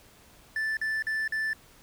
triangle tone bursts, 1760 Hz, A6, in tune, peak -25 dBFS, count 4, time 0.56-1.532 s, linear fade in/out 2 ms, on 210 ms, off 44 ms, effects pink hiss -56 dBFS RMS until 1.82 s

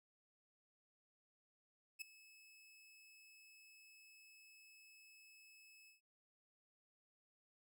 sawtooth tone with ADSR envelope, 2595 Hz, E7, 28 cents flat, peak -39 dBFS, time 1.99-6.01 s, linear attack 26 ms, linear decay 6 ms, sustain -20 dB, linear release 130 ms, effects none

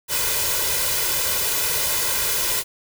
white noise with comb filter, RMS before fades -22 dBFS, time 0.08-2.64 s, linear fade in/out 50 ms, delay 2 ms, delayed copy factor +0.75, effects none

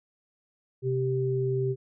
sine tone pair together, 129.4 / 390 Hz, C3 / G4, -19 / -9 cents, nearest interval octave + perfect fifth, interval 1910 cents, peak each -27 dBFS, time 0.82-1.76 s, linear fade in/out 50 ms, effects none

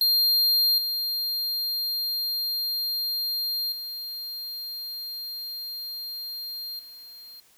square tone with level steps, 4200 Hz, C8, 6 cents sharp, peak -19 / -26 / -33 / -43 dBFS, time 0.01-7.4 s, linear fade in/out 2 ms, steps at 0.78 / 3.72 / 6.79 s, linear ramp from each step 2 ms, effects white hiss -59 dBFS RMS until 7.57 s

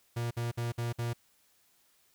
45% pulse tone bursts, 118.3 Hz, A#2, 26 cents sharp, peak -31 dBFS, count 5, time 0.16-1.134 s, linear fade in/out 10 ms, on 150 ms, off 56 ms, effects white hiss -68 dBFS RMS until 2.14 s

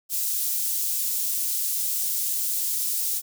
white high-pass noise, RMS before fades -26 dBFS, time 0.09-3.22 s, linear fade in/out 50 ms, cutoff 6600 Hz, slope 12 dB/octave, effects none

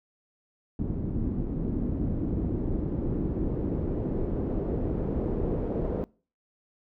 pink noise with low-pass filter sweep, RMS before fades -29 dBFS, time 0.79-6.04 s, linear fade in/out 0 ms, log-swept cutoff 250 to 450 Hz, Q 1.7, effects noise-tail reverb RT60 0.4 s tail -24 dB re dry

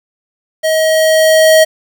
square tone with level ramp, 634 Hz, D#5, 32 cents sharp, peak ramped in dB -11 to -4 dBFS, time 0.63-1.65 s, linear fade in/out 20 ms, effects 7-bit

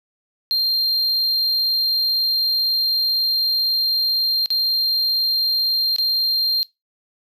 triangle tone with dropouts, 4186 Hz, C8, in tune, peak -15 dBFS, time 0.51-6.63 s, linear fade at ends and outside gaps 0 ms, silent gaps 4.459-4.504 / 5.962-5.984 s, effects noise-tail reverb RT60 0.2 s tail -21 dB re dry

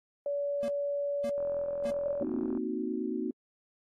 sine tone, 571 Hz, D5, 49 cents flat, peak -29 dBFS, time 0.26-2.23 s, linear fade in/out 2 ms
square tone bursts, 233.1 Hz, A#3, in tune, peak -38 dBFS, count 3, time 0.63-1.906 s, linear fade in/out 0 ms, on 52 ms, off 560 ms
click train, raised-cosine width 1 ms, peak -33 dBFS, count 52, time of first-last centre 1.38-2.574 s, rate 42.7 Hz
sine chord, C half-diminished seventh, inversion third, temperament equal, 233.1 / 261.6 / 311.1 / 370 Hz, Bb3 / C4 / Eb4 / Gb4, 0 / 0 / 0 / 0 cents, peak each -36 dBFS, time 2.21-3.31 s, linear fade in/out 2 ms
effects AAC 32 kbps

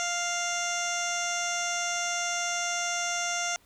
15% pulse tone with low-pass filter, 698.5 Hz, F5, in tune, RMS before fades -30 dBFS, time 0-3.56 s, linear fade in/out 0 ms, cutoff 6000 Hz, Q 5.4, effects pink hiss -62 dBFS RMS until 3.65 s

